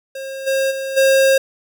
square tone with level steps, 537 Hz, C5, 45 cents sharp, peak -27 / -16 / -23 / -11 dBFS, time 0.15-1.38 s, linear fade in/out 5 ms, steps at 0.46 / 0.7 / 0.96 s, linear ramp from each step 20 ms, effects none

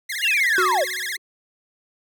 sawtooth tone with vibrato, 1864.7 Hz, A#6, in tune, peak -22 dBFS, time 0.09-1.17 s, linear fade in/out 10 ms, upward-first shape sine, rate 16 Hz, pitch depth 240 cents each way
sine linear sweep, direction down, 2909 to 468.4 Hz, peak -17 dBFS, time 0.22-0.85 s, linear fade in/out 20 ms
square tone with exponential decay, 369.1 Hz, F#4, 4 cents flat, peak -20 dBFS, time 0.58-1.18 s, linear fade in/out 2 ms, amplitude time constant 130 ms
effects none

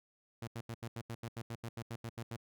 sawtooth tone bursts, 116 Hz, A#2, 8 cents flat, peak -36 dBFS, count 15, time 0.42-2.365 s, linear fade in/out 5 ms, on 55 ms, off 80 ms, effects none

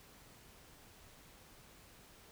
silence, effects pink hiss -60 dBFS RMS until 2.31 s

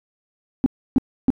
sine tone bursts, 261.6 Hz, C4, in tune, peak -10 dBFS, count 3, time 0.64-1.303 s, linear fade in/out 0 ms, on 21 ms, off 300 ms, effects tanh soft clip ceiling -8 dBFS

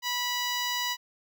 10% pulse tone with notch filter, 980 Hz, B5, 14 cents flat, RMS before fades -30 dBFS, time 0.02-0.97 s, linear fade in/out 50 ms, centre 10000 Hz, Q 1.7, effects none

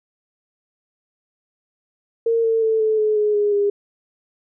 sine tone with pitch steps, 458.9 / 451 / 443.3 / 435.7 / 428.2 / 420.8 / 413.6 / 406.5 Hz, A#4 / A4 / A4 / A4 / A4 / G#4 / G#4 / G#4, -27 / +43 / +13 / -17 / -47 / +23 / -7 / -37 cents, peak -15 dBFS, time 2.26-3.7 s, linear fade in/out 5 ms, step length 180 ms, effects none

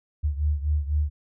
sine beating tone pair, 73.42 / 77.42 Hz, D2 / D#2, 0 / -8 cents, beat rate 4 Hz, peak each -23 / -27 dBFS, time 0.23-1.1 s, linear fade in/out 20 ms, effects none

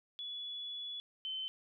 sine tone pair in turn, 3413 / 3069 Hz, G#7 / G7, +47 / -37 cents, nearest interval major second, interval 184 cents, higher first, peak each -40 / -37 dBFS, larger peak second, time 0.19-1 / 1.25-1.48 s, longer first, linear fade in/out 0 ms, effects none

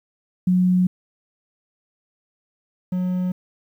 sine / triangle tone pair in turn, 182.1 / 182.1 Hz, F#3 / F#3, -27 / -27 cents, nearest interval unison, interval 0 cents, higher neither, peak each -14 / -18 dBFS, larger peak first, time 0.47-0.87 / 2.92-3.32 s, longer neither, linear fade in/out 5 ms, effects 9-bit

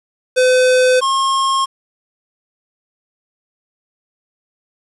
square tone pair in turn, 508 / 1076.4 Hz, B4 / C6, +49 / +49 cents, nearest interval octave + minor second, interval 1300 cents, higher second, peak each -10 / -14 dBFS, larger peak first, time 0.36-1.01 / 1.01-1.66 s, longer neither, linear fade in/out 20 ms, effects resampled to 24000 Hz + 7-bit

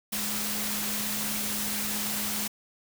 sine tone in noise, 209.5 Hz, G#3, 15 cents sharp, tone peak -37 dBFS, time 0.12-2.48 s, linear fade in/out 10 ms, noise white, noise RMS -31 dBFS, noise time 0.12-2.48 s, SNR -9 dB, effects none

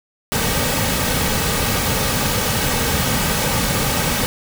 pink noise with comb filter, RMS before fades -19 dBFS, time 0.32-4.26 s, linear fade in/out 0 ms, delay 2.9 ms, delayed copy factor -0.5, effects none

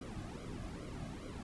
brown noise with flanger, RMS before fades -45 dBFS, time 0.01-1.43 s, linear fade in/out 5 ms, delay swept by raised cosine 1.1 to 2.2 ms, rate 2.4 Hz, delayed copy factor -0.85, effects resampled to 24000 Hz

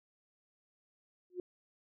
sine tone with exponential growth, 360.1 Hz, F#4, 47 cents flat, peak -32 dBFS, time 1.3-1.4 s, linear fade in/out 2 ms, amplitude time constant 21 ms, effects none

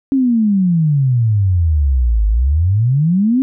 sine exponential two-way sweep, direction down then up, 277.2 to 50.7 to 272 Hz, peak -10 dBFS, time 0.12-3.42 s, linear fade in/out 0 ms, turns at 2.27 s, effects none

